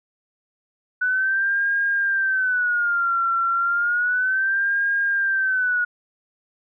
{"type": "tone with vibrato", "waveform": "sine", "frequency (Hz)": 1484, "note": "F#6", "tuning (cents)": 5, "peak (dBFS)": -18, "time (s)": [1.01, 5.85], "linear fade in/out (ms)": 10, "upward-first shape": "sine", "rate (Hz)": 0.32, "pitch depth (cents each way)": 150, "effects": []}